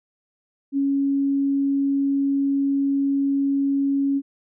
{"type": "tone", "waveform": "sine", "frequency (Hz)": 277.2, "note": "C#4", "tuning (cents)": 0, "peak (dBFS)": -18, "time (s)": [0.72, 4.22], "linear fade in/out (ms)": 50, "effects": []}